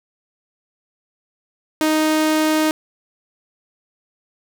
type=tone; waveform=sawtooth; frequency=311.1 Hz; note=D#4; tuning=in tune; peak=-11 dBFS; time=1.81-2.71 s; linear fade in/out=0 ms; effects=none